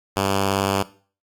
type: tone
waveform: 5% pulse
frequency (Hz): 98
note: G2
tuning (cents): 0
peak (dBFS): -8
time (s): 0.16-0.83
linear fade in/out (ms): 10
effects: noise-tail reverb RT60 0.4 s tail -17 dB re dry + AAC 64 kbps